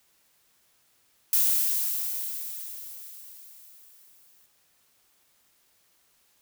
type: noise with exponential decay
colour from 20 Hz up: violet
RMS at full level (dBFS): -21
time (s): 1.33-4.46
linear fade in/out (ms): 1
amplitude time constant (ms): 680
effects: white hiss -66 dBFS RMS until 6.41 s